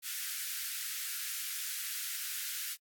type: high-pass noise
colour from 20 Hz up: white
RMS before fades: -38 dBFS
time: 0.02-2.77 s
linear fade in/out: 50 ms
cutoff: 1400 Hz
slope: 48 dB/octave
effects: AAC 64 kbps